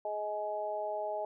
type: harmonic tone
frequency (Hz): 210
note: G#3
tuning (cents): +19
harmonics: 2 / 3 / 4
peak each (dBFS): -42 / -35 / -38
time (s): 0.05-1.25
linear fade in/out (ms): 2
effects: none